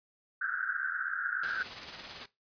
white band-pass noise, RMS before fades -34 dBFS, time 0.41-1.63 s, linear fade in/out 5 ms, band 1400 to 1600 Hz, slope 96 dB/octave
white noise with tremolo, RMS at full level -39 dBFS, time 1.43-2.26 s, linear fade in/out 5 ms, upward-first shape triangle, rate 18 Hz, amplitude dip 45%
effects noise-tail reverb RT60 0.2 s tail -18 dB re dry + resampled to 11025 Hz

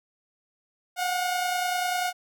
sawtooth tone pair together, 720 / 750.1 Hz, F#5 / F#5, -47 / +23 cents, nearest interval minor second, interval 70 cents, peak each -22 / -29 dBFS, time 0.96-2.13 s, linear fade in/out 50 ms, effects none

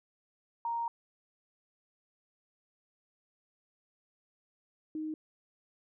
sine tone pair in turn, 932.3 / 311.1 Hz, A#5 / D#4, 0 / 0 cents, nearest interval octave + perfect fifth, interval 1900 cents, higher first, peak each -31 / -34 dBFS, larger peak first, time 0.65-0.88 / 4.95-5.14 s, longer first, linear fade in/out 2 ms, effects none

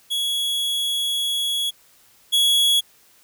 45% pulse tone pair in turn, 3350 / 3350 Hz, G#7 / G#7, +14 / +14 cents, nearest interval unison, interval 0 cents, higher neither, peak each -21 / -15 dBFS, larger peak second, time 0.1-1.71 / 2.32-2.81 s, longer first, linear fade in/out 20 ms, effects white hiss -55 dBFS RMS until 3.23 s

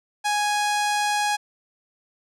sawtooth tone with low-pass filter, 830.6 Hz, G#5, in tune, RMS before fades -23 dBFS, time 0.24-1.37 s, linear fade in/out 20 ms, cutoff 8600 Hz, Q 1.1, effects none

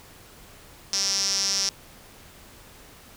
sawtooth tone with band-pass filter, 196 Hz, G3, in tune, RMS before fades -25 dBFS, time 0.93-1.69 s, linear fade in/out 0 ms, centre 5500 Hz, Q 8.5, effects pink hiss -49 dBFS RMS until 3.16 s

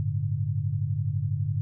sine chord, G suspended second, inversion none, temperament equal with one note detuned, 98 / 110 / 144.23 Hz, G2 / A2 / D3, 0 / 0 / -31 cents, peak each -29 dBFS, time 0-1.61 s, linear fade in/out 0 ms, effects none

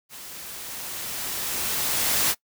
white noise with level ramp, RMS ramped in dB -41 to -21 dBFS, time 0.09-2.35 s, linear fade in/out 50 ms, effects noise-tail reverb RT60 0.1 s tail -22 dB re dry

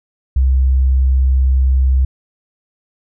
sine tone, 65.41 Hz, C2, in tune, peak -9 dBFS, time 0.36-2.05 s, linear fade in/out 5 ms, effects none

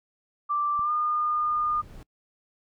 sine tone with pitch glide, 1174.7 to 1216.1 Hz, D6 to D#6, 0 to -40 cents, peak -23 dBFS, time 0.49-1.82 s, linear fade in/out 20 ms, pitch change +60 cents, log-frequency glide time 0.82-0.91 s
brown noise with exponential growth, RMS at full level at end -41 dBFS, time 0.6-2.03 s, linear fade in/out 2 ms, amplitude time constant 310 ms
click, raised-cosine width 5 ms, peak -33 dBFS, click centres 0.793 s
effects noise-tail reverb RT60 0.1 s tail -25 dB re dry

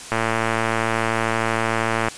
click train, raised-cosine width 0.5 ms, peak -5 dBFS, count 223, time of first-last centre 0.12-2.085 s, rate 113 Hz, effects white hiss -36 dBFS RMS until 2.17 s + resampled to 22050 Hz

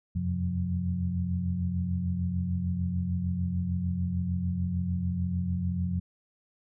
sine tone cluster, 83.4 / 90.1 / 132.1 / 178.6 Hz, E2 / F#2 / C3 / F3, +21 / -45 / +17 / +39 cents, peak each -37 / -30 / -38 / -30 dBFS, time 0.15-6 s, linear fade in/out 10 ms, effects none

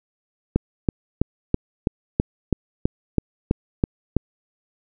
click train, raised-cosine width 3 ms, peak -4 dBFS, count 12, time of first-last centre 0.56-4.167 s, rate 3.05 Hz, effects none

